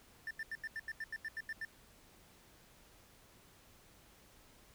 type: tone bursts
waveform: triangle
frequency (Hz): 1783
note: A6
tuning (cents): +22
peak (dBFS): -37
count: 12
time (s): 0.27-1.65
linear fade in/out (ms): 2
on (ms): 38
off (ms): 84
effects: pink hiss -63 dBFS RMS until 4.74 s